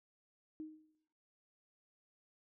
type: tone with exponential decay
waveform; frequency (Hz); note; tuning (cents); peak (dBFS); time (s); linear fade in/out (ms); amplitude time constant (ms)
sine; 311.8; D#4; +4; -40; 0.6-0.95; 0; 75
effects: noise-tail reverb RT60 0.9 s tail -20 dB re dry